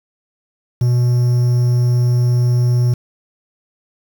triangle tone with quantisation, 122.2 Hz, B2, 18 cents flat, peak -9 dBFS, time 0.81-2.94 s, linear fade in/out 5 ms, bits 6, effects none

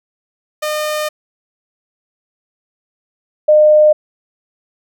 sawtooth / sine tone pair in turn, 608 / 608 Hz, D#5 / D#5, -40 / -40 cents, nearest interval unison, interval 0 cents, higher neither, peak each -13 / -5 dBFS, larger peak second, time 0.62-1.09 / 3.48-3.93 s, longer first, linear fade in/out 10 ms, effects none

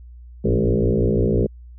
sine tone with frequency modulation, 146.6 Hz, D3, 3 cents flat, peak -15 dBFS, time 0.44-1.47 s, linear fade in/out 10 ms, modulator 59.8 Hz, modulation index 5.7, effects added 60 Hz sine -38 dBFS peak until 1.78 s

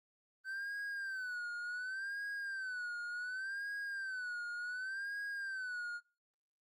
triangle tone with vibrato, 1531 Hz, G6, 41 cents flat, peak -37 dBFS, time 0.44-6.01 s, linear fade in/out 50 ms, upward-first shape sine, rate 0.68 Hz, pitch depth 120 cents each way, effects noise-tail reverb RT60 0.4 s tail -26 dB re dry + Opus 32 kbps

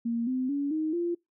sine tone with pitch steps, 232.9 / 256.9 / 283.4 / 312.7 / 344.9 Hz, A#3 / C4 / C#4 / D#4 / F4, -1 / -32 / +38 / +9 / -22 cents, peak -26 dBFS, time 0.05-1.15 s, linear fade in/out 10 ms, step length 220 ms, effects noise-tail reverb RT60 0.2 s tail -26 dB re dry

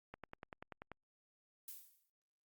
click train, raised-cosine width 0.5 ms, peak -33 dBFS, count 9, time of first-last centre 0.14-0.917 s, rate 10.3 Hz
violet noise with exponential decay, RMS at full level -46 dBFS, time 1.68-2.1 s, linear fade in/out 2 ms, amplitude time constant 91 ms
effects Opus 48 kbps

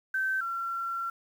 sine tone pair in turn, 1546 / 1362.5 Hz, G6 / F6, -24 / -43 cents, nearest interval major second, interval 219 cents, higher first, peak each -26 / -30 dBFS, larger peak first, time 0.14-0.41 / 0.41-1.1 s, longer second, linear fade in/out 5 ms, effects 9-bit

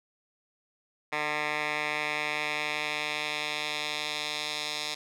10% pulse tone with band-pass filter sweep, 150.4 Hz, D3, 42 cents sharp, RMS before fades -32 dBFS, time 1.12-4.95 s, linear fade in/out 10 ms, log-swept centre 1800 to 4300 Hz, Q 1.6, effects none

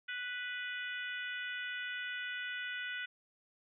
harmonic tone, 493.9 Hz, B4, in tune, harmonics 3 / 4 / 5 / 6 / 7, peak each -40 / -44 / -47 / -47 / -51 dBFS, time 0.08-3.06 s, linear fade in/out 10 ms, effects none

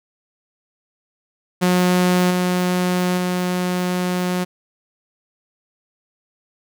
sawtooth tone with level steps, 180.5 Hz, F#3, 43 cents flat, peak -10 / -13 / -15 dBFS, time 1.61-4.45 s, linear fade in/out 20 ms, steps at 2.3 / 3.17 s, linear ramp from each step 10 ms, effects none

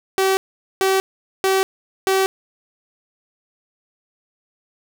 sawtooth tone bursts, 383.4 Hz, G4, 38 cents flat, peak -11 dBFS, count 4, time 0.18-2.26 s, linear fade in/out 0 ms, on 190 ms, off 440 ms, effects none

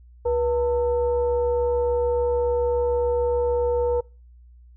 sine tone with frequency modulation, 483.9 Hz, B4, 35 cents flat, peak -19 dBFS, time 0.25-4.01 s, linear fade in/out 10 ms, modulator 417 Hz, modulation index 0.55, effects noise-tail reverb RT60 0.3 s tail -24 dB re dry + added 60 Hz sine -46 dBFS peak until 4.76 s

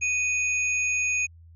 sine tone pair together, 2489 / 6607 Hz, D#7 / G#8, 0 / -10 cents, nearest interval octave + perfect fourth, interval 1690 cents, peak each -23 / -31 dBFS, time 0.01-1.27 s, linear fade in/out 20 ms, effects added 83 Hz sine -47 dBFS peak until 1.55 s

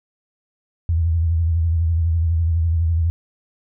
sine tone with vibrato, 82.7 Hz, E2, 6 cents sharp, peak -15 dBFS, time 0.89-3.1 s, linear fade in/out 0 ms, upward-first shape sine, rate 12 Hz, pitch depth 68 cents each way, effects none

